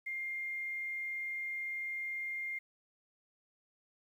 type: tone with quantisation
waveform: sine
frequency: 2113 Hz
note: C7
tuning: 16 cents sharp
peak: -36 dBFS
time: 0.06-2.59 s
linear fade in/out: 10 ms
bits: 11
effects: none